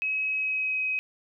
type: tone with pitch glide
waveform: sine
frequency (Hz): 2555 to 2531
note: D#7 to D#7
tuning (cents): +45 to +29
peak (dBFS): -25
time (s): 0.02-0.99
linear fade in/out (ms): 0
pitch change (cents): -16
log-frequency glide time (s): 0.27-0.82
effects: none